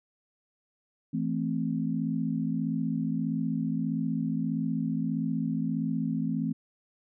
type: chord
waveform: sine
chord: A minor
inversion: second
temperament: equal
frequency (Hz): 164.81 / 220 / 261.6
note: E3 / A3 / C4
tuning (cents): 0 / 0 / 0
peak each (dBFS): -31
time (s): 1.13-6.53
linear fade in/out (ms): 10
effects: none